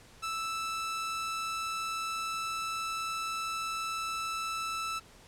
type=tone; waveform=sawtooth; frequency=1318.5 Hz; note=E6; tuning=in tune; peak=-29 dBFS; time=0.22-5 s; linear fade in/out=20 ms; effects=pink hiss -56 dBFS RMS until 5.27 s + low-pass 10000 Hz 12 dB/octave